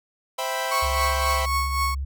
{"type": "chord", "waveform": "sawtooth", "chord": "C major seventh", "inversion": "none", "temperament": "equal", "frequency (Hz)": [523.3, 659.3, 784, 987.8], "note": ["C5", "E5", "G5", "B5"], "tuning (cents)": [0, 0, 0, 0], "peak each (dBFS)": [-27, -27, -28, -26], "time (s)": [0.38, 1.46], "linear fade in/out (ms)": 10}
{"type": "tone with tremolo", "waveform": "35% pulse", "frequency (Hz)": 1103, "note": "C#6", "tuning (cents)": -9, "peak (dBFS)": -19, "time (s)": [0.71, 1.95], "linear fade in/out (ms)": 10, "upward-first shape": "triangle", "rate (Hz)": 3.8, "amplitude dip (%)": 65}
{"type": "tone with vibrato", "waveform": "sine", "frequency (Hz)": 68.4, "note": "C#2", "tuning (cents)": -23, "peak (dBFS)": -25, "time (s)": [0.82, 2.05], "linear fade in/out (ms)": 10, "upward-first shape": "sine", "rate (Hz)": 8.5, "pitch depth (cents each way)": 17}
{"effects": []}